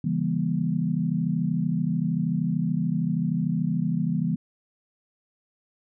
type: chord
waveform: sine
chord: C# diminished seventh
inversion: none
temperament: just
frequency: 138.59 / 166.31 / 199.57 / 239.5 Hz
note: C#3 / E3 / G3 / Bb3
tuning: 0 / +16 / +31 / +47 cents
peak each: -31 / -25 / -29 / -29 dBFS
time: 0.04-4.36 s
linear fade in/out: 5 ms
effects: none